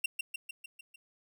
45% pulse tone with echo, 2746 Hz, F7, 30 cents flat, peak -27 dBFS, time 0.04-0.06 s, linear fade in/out 5 ms, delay 150 ms, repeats 6, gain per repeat -4 dB, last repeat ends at 0.96 s, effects none

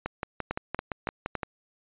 two click trains, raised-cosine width 0.5 ms, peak -14 / -15 dBFS, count 4 / 9, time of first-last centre 0.51-1.353 / 0.06-1.432 s, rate 3.56 / 5.83 Hz, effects resampled to 8000 Hz

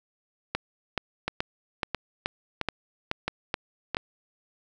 two click trains, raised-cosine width 0.3 ms, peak -11 / -10 dBFS, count 5 / 9, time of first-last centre 1.28-3.947 / 0.55-3.969 s, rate 1.5 / 2.34 Hz, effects none

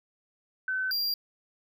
sine / square tone pair in turn, 1522 / 4761 Hz, F#6 / D8, +48 / +23 cents, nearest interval octave + minor sixth, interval 1975 cents, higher second, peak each -27 dBFS, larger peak neither, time 0.68-0.91 / 0.91-1.14 s, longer neither, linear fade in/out 2 ms, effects none

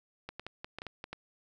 clicks, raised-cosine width 0.3 ms, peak -24 dBFS, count 9, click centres 0.29 / 0.396 / 0.466 / 0.645 / 0.786 / 0.819 / 0.867 / 1.041 / 1.13 s, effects none

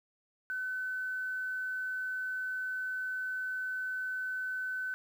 sine tone, 1514 Hz, F#6, 39 cents sharp, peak -33 dBFS, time 0.5-4.94 s, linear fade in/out 0 ms, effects 10-bit

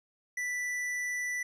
sine tone with hard clipping, 1975.5 Hz, B6, in tune, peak -33 dBFS, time 0.37-1.43 s, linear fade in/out 5 ms, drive 10 dB, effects none

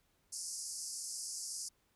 pink band-pass noise, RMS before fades -43 dBFS, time 0.32-1.69 s, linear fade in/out 10 ms, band 4800 to 11000 Hz, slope 96 dB/octave, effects pink hiss -75 dBFS RMS until 1.95 s

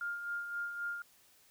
sine tone with tremolo, 1407 Hz, F6, 12 cents sharp, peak -34 dBFS, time 0.01-1.02 s, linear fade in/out 2 ms, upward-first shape sine, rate 3.8 Hz, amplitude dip 50%, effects white hiss -65 dBFS RMS until 1.5 s

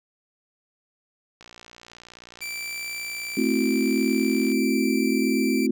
click train, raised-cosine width 0.2 ms, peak -27 dBFS, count 185, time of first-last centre 1.41-4.518 s, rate 59.2 Hz
sawtooth tone, 2337 Hz, D7, 9 cents flat, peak -27 dBFS, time 2.41-5.67 s, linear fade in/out 10 ms
sine chord, F# half-diminished seventh, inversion first, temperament equal, 220 / 261.6 / 329.6 / 370 Hz, A3 / C4 / E4 / F#4, 0 / 0 / 0 / 0 cents, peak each -25 / -23 / -27 / -28 dBFS, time 3.37-5.71 s, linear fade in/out 5 ms
effects none

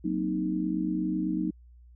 sine chord, C half-diminished seventh, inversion second, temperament equal, 185 / 233.1 / 261.6 / 311.1 Hz, Gb3 / Bb3 / C4 / Eb4, 0 / 0 / 0 / 0 cents, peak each -31 / -35 / -35 / -29 dBFS, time 0.04-1.51 s, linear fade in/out 10 ms, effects added 60 Hz sine -50 dBFS peak until 1.95 s

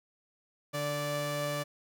sawtooth tone pair together, 146.83 / 583.8 Hz, D3 / D5, 0 / -10 cents, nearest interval 2 octaves, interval 2390 cents, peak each -32 / -29 dBFS, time 0.73-1.64 s, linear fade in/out 20 ms, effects none

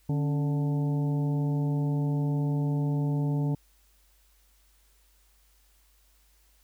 harmonic tone with a mistuned harmonic, 146.83 Hz, D3, in tune, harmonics 1 / 2 / 3 / 4 / 5 / 6, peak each -25 / -32 / -40 / -45 / -47 / -45 dBFS, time 0.09-3.55 s, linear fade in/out 5 ms, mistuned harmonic 2, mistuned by -83 cents, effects added 50 Hz sine -62 dBFS peak until 6.63 s + white hiss -66 dBFS RMS until 6.63 s

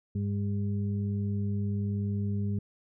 harmonic tone, 101.1 Hz, G#2, 46 cents flat, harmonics 1 / 2 / 4, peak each -29 / -32 / -44 dBFS, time 0.15-2.59 s, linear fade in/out 5 ms, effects none

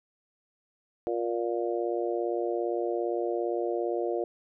harmonic tone, 117.5 Hz, A#2, 14 cents sharp, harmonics 3 / 4 / 5 / 6, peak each -30 / -32 / -34 / -36 dBFS, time 1.07-4.24 s, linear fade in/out 0 ms, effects none

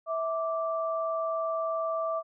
sine tone pair together, 652 / 1170.8 Hz, E5 / D6, -19 / -6 cents, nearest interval minor seventh, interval 1013 cents, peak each -29 / -32 dBFS, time 0.06-2.23 s, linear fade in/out 50 ms, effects none

